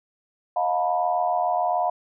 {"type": "tone cluster", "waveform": "sine", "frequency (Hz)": [630, 711, 894, 981], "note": ["D#5", "F5", "A5", "B5"], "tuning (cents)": [21, 31, 27, -12], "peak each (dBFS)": [-28, -22, -31, -28], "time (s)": [0.56, 1.9], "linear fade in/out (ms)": 5, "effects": []}